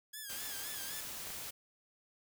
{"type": "tone with vibrato", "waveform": "5% pulse", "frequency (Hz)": 1661.2, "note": "G#6", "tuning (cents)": 0, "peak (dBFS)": -33, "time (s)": [0.13, 1.01], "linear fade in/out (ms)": 10, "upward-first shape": "sine", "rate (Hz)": 3.9, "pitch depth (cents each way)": 90}
{"type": "noise", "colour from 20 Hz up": "white", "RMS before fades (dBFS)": -44, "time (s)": [0.29, 1.51], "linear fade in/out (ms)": 10}
{"type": "clicks", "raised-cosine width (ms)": 0.5, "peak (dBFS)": -33, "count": 2, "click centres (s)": [1.27, 1.304]}
{"effects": []}